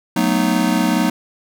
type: chord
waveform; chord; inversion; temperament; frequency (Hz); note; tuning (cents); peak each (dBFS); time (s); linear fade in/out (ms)
square; B dominant seventh; second; just; 185.21 / 222.2 / 246.9 / 308.7; F#3 / A3 / B3 / D#4; +2 / +17 / 0 / -14; -21; 0.16-1.1; 5
effects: none